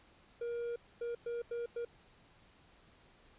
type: tone bursts at uneven times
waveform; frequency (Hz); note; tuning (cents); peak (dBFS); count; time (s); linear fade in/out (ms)
triangle; 472.9; A#4; +25; -34; 5; 0.41-0.76 / 1.01-1.15 / 1.26-1.42 / 1.51-1.66 / 1.76-1.85; 5
effects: pink hiss -64 dBFS RMS until 3.38 s + resampled to 8000 Hz